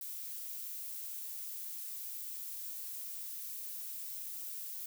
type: noise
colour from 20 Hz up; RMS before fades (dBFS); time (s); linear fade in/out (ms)
violet; -43; 0.01-4.86; 2
effects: none